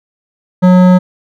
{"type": "tone with hard clipping", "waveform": "triangle", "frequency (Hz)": 182.2, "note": "F#3", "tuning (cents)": -26, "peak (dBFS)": -5, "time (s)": [0.62, 0.99], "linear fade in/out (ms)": 20, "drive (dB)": 17, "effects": []}